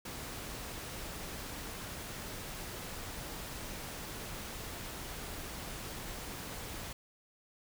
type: noise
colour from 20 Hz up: pink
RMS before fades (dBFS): -43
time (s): 0.05-6.93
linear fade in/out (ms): 5
effects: none